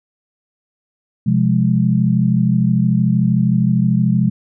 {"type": "chord", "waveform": "sine", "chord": "F minor", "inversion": "second", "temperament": "equal with one note detuned", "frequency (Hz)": [128.57, 174.61, 207.7], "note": ["C3", "F3", "Ab3"], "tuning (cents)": [-30, 0, 0], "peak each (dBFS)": -16, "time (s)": [1.26, 4.3], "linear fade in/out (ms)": 10, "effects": []}